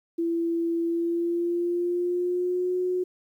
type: tone with pitch glide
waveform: sine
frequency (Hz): 335.6 to 363.9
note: E4 to F#4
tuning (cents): +31 to -29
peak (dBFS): -23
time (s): 0.18-3.04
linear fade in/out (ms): 10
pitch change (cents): +140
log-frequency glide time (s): 0.83-2.76
effects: 10-bit